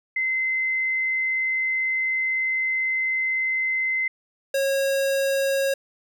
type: tone pair in turn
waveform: sine / square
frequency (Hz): 2061 / 545.9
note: C7 / C#5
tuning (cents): -27 / -27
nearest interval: octave + major seventh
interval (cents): 2300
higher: first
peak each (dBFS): -21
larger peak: neither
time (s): 0.16-4.08 / 4.54-5.74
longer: first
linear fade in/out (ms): 5
effects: none